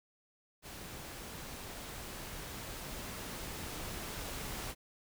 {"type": "noise with level ramp", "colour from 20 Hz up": "pink", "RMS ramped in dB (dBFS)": [-47, -41], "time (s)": [0.62, 4.75], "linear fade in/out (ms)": 50, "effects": []}